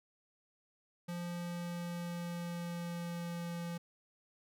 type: tone with pitch glide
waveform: square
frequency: 174 to 171.11 Hz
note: F3 to F3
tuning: -6 to -35 cents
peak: -39 dBFS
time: 1.08-3.78 s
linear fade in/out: 10 ms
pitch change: -29 cents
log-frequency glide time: 1.2-3.64 s
effects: none